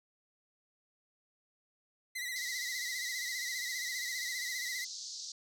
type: tone with vibrato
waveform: sawtooth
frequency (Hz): 1992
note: B6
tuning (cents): +14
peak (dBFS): -33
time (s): 2.15-4.85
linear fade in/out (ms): 10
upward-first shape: sine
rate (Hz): 15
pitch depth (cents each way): 69
type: band-pass noise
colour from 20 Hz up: white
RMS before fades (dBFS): -44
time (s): 2.36-5.32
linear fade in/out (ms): 2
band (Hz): 4100 to 6500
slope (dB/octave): 48
effects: none